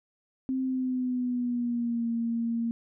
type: tone with pitch glide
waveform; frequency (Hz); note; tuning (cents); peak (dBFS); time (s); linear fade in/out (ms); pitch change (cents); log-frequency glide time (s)
sine; 261.6 to 231.7; C4 to A#3; 0 to -10; -26; 0.49-2.71; 0; -210; 0.61-2.08
effects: none